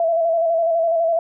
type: tone with vibrato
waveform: sine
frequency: 665 Hz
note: E5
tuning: 15 cents sharp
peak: -15 dBFS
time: 0-1.19 s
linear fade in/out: 2 ms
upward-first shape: square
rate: 12 Hz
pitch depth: 35 cents each way
effects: none